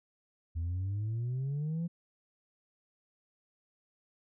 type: exponential sweep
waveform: sine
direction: up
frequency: 80.5 to 173.6 Hz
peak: -29 dBFS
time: 0.55-1.88 s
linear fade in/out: 20 ms
effects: tanh soft clip ceiling -30 dBFS